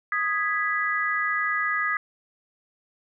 sine chord, G# minor, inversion second, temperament equal, 1244.5 / 1661.2 / 1975.5 Hz, D#6 / G#6 / B6, 0 / 0 / 0 cents, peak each -27 dBFS, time 0.12-1.97 s, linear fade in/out 2 ms, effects none

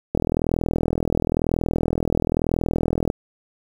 click train, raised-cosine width 2 ms, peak -7 dBFS, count 122, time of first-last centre 0.15-3.101 s, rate 41 Hz, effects 7-bit

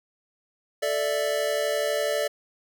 square chord, A suspended fourth, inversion none, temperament equal, 440 / 587.3 / 659.3 Hz, A4 / D5 / E5, 0 / 0 / 0 cents, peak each -31 / -26 / -32 dBFS, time 0.82-2.28 s, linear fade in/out 10 ms, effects none

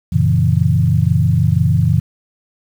sine chord, F# dominant seventh, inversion none, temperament equal, 92.5 / 116.54 / 138.59 / 164.81 Hz, F#2 / A#2 / C#3 / E3, 0 / 0 / 0 / 0 cents, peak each -16 dBFS, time 0.12-2 s, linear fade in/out 10 ms, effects 7-bit

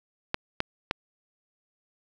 clicks, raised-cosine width 0.3 ms, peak -9 dBFS, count 3, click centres 0.344 / 0.604 / 0.911 s, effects none

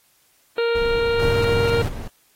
harmonic tone, 466.5 Hz, A#4, 1 cent sharp, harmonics 1 / 2 / 3 / 4 / 5 / 6 / 7 / 8 / 9, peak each -18 / -33 / -28 / -40 / -34 / -35 / -43 / -40 / -38 dBFS, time 0.58-1.82 s, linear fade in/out 2 ms
brown noise, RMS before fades -29 dBFS, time 0.75-2.08 s, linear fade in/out 5 ms
40% pulse chord, E diminished seventh, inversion none, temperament just, 82.41 / 98.89 / 118.67 / 142.4 Hz, E2 / G2 / Bb2 / Db3, 0 / +16 / +31 / +47 cents, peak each -30 / -25 / -27 / -31 dBFS, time 1.19-1.89 s, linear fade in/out 10 ms
effects white hiss -60 dBFS RMS until 2.35 s + AAC 48 kbps

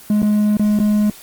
triangle tone with dropouts, 209.8 Hz, G#3, 18 cents sharp, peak -10 dBFS, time 0.1-1.1 s, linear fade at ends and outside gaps 2 ms, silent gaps 0.22-0.228 / 0.57-0.595 / 0.79-0.799 s, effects white hiss -40 dBFS RMS until 1.22 s + Opus 24 kbps

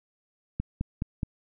click train, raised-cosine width 5 ms, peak -16 dBFS, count 4, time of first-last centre 0.6-1.232 s, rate 4.75 Hz, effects none

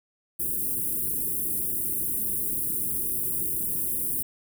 white band-stop noise, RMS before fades -28 dBFS, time 0.39-4.23 s, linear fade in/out 10 ms, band 410 to 9300 Hz, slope 48 dB/octave, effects none

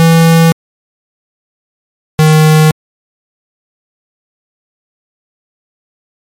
square tone pair in turn, 164.81 / 155.56 Hz, E3 / D#3, 0 / 0 cents, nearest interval minor second, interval 100 cents, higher first, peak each -4 dBFS, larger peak neither, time 0-0.52 / 2.19-2.71 s, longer neither, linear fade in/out 0 ms, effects MP3 64 kbps

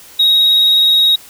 sine tone with vibrato, 3783 Hz, A#7, 25 cents sharp, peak -5 dBFS, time 0.19-1.16 s, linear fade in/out 10 ms, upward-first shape sine, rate 19 Hz, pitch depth 12 cents each way, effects tanh soft clip ceiling -6 dBFS + white hiss -39 dBFS RMS until 1.29 s

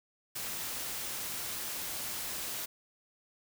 white noise, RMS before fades -38 dBFS, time 0.35-2.66 s, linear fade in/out 10 ms, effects none

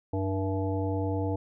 harmonic tone with a mistuned harmonic, 95.4 Hz, G2, 47 cents flat, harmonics 1 / 3 / 5 / 7 / 9, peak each -29 / -32 / -34 / -38 / -39 dBFS, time 0.13-1.36 s, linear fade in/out 5 ms, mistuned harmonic 3, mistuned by +61 cents, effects none

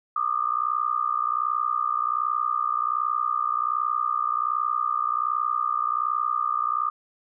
sine tone with amplitude modulation, 1211 Hz, D#6, 47 cents flat, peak -18 dBFS, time 0.16-6.9 s, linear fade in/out 5 ms, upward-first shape sine, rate 61.3 Hz, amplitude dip 95%, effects none

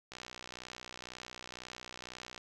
click train, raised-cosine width 0.2 ms, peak -27 dBFS, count 141, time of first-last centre 0.12-2.378 s, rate 62 Hz, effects none

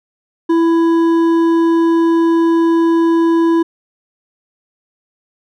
triangle tone with hard clipping, 331.9 Hz, E4, 12 cents sharp, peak -11 dBFS, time 0.49-3.63 s, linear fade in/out 10 ms, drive 11 dB, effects none

